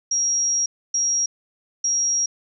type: tone bursts at uneven times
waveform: sine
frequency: 5650 Hz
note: F8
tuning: 19 cents sharp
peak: -18 dBFS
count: 3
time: 0.11-0.66 / 0.94-1.26 / 1.84-2.26 s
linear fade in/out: 5 ms
effects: none